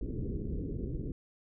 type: low-pass noise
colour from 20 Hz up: pink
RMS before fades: -36 dBFS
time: 0.01-1.12 s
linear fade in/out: 2 ms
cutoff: 430 Hz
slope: 48 dB/octave
effects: none